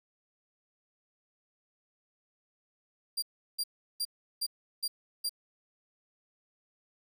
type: tone bursts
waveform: sawtooth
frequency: 4760 Hz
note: D8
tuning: 22 cents sharp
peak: -27 dBFS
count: 6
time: 3.17-5.294 s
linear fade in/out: 10 ms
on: 54 ms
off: 360 ms
effects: none